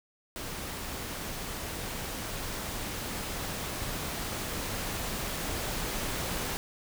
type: noise with level ramp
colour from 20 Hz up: pink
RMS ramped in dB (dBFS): -38 to -33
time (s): 0.36-6.57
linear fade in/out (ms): 0
effects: none